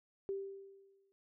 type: tone with exponential decay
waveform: sine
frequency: 392 Hz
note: G4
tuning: in tune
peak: -34 dBFS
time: 0.29-1.12 s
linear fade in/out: 0 ms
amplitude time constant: 180 ms
effects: none